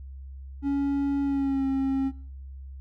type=tone with pitch glide; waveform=triangle; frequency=280 to 269.1 Hz; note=C#4 to C4; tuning=+18 to +49 cents; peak=-21 dBFS; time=0.62-2.12 s; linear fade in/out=50 ms; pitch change=-69 cents; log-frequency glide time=1.23-1.66 s; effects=noise-tail reverb RT60 0.6 s tail -23 dB re dry + added 67 Hz sine -38 dBFS peak until 2.8 s